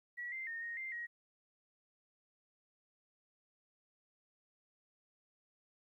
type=tone with pitch steps; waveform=sine; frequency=1932 / 2086 / 1837 / 1865 / 2092 / 1892 Hz; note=B6 / C7 / A#6 / A#6 / C7 / A#6; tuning=-39 / -6 / -26 / 0 / -1 / +25 cents; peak=-40 dBFS; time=0.17-1.07 s; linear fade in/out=20 ms; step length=150 ms; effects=13-bit